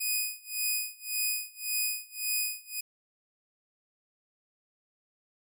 5% pulse tone with tremolo, 2489 Hz, D#7, in tune, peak -17 dBFS, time 0-2.81 s, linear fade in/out 10 ms, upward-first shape sine, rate 1.8 Hz, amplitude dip 95%, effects none

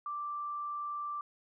sine tone, 1174.7 Hz, D6, in tune, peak -35 dBFS, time 0.06-1.21 s, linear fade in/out 2 ms, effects none

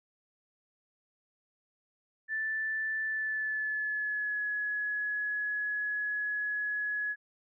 sine tone with pitch glide, 1760 to 1688.3 Hz, A6 to G#6, 0 to +28 cents, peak -30 dBFS, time 2.28-7.16 s, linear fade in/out 50 ms, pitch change -72 cents, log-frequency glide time 3.04-4.42 s, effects none

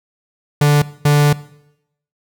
45% pulse tone bursts at uneven times, 146.4 Hz, D3, 5 cents flat, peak -9 dBFS, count 2, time 0.61-0.82 / 1.05-1.33 s, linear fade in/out 5 ms, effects noise-tail reverb RT60 0.8 s tail -19 dB re dry

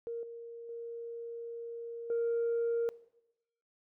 sine tone with level steps, 466.2 Hz, A#4, in tune, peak -35 / -43 / -39 / -27 dBFS, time 0.07-2.89 s, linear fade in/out 0 ms, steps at 0.23 / 0.69 / 2.1 s, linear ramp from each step 2 ms, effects noise-tail reverb RT60 0.9 s tail -21 dB re dry + tanh soft clip ceiling -26 dBFS

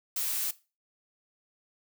blue noise, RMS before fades -31 dBFS, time 0.16-0.51 s, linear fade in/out 5 ms, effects noise-tail reverb RT60 0.3 s tail -18 dB re dry

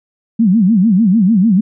sine tone with vibrato, 204.5 Hz, G#3, 26 cents flat, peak -7 dBFS, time 0.39-1.61 s, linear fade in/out 10 ms, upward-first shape sine, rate 6.7 Hz, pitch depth 240 cents each way, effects none

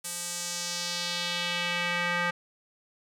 square tone with band-pass filter sweep, 174.61 Hz, F3, in tune, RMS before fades -31 dBFS, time 0.04-2.31 s, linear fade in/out 10 ms, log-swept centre 9300 to 1700 Hz, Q 1.7, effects none

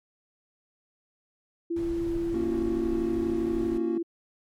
sine tone, 337.5 Hz, E4, 41 cents sharp, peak -26 dBFS, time 1.7-4.03 s, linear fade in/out 10 ms
brown noise, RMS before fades -38 dBFS, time 1.76-3.78 s, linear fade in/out 5 ms
triangle chord, F# major, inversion first, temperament equal, 233.1 / 277.2 / 370 Hz, A#3 / C#4 / F#4, 0 / 0 / 0 cents, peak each -30 / -33 / -32 dBFS, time 2.34-3.98 s, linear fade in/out 5 ms
effects MP3 64 kbps

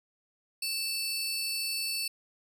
sawtooth tone pair together, 2641 / 4482 Hz, E7 / C#8, +3 / +18 cents, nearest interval major sixth, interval 915 cents, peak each -33 / -29 dBFS, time 0.62-2.08 s, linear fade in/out 5 ms, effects none

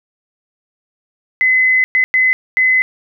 sine tone bursts at uneven times, 2032 Hz, B6, 49 cents sharp, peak -9 dBFS, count 4, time 1.41-1.84 / 1.95-2.04 / 2.14-2.33 / 2.57-2.82 s, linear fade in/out 0 ms, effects none

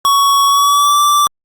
square tone with pitch glide, 1118 to 1168.8 Hz, C#6 to D6, +14 to -9 cents, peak -9 dBFS, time 0.05-1.27 s, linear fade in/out 0 ms, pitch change +77 cents, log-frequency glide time 0.46-1.01 s, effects Opus 48 kbps

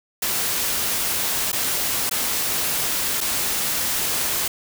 white noise with dropouts, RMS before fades -23 dBFS, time 0.22-4.48 s, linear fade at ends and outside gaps 5 ms, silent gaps 1.518-1.528 / 2.096-2.111 / 3.206-3.211 s, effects none

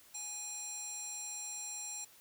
square tone with band-pass filter, 825 Hz, G#5, 12 cents flat, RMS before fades -43 dBFS, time 0.14-2.05 s, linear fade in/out 10 ms, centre 7200 Hz, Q 5.4, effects white hiss -61 dBFS RMS until 2.2 s

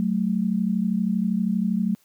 sine tone pair together, 187.4 / 220 Hz, F#3 / A3, +22 / 0 cents, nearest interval minor third, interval 278 cents, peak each -23 dBFS, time 0-1.95 s, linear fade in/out 0 ms, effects white hiss -62 dBFS RMS until 2.04 s

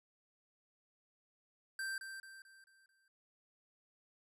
square tone with echo, 1568 Hz, G6, in tune, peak -39 dBFS, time 1.79-1.98 s, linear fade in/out 2 ms, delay 220 ms, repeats 5, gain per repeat -7 dB, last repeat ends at 3.08 s, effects resampled to 32000 Hz

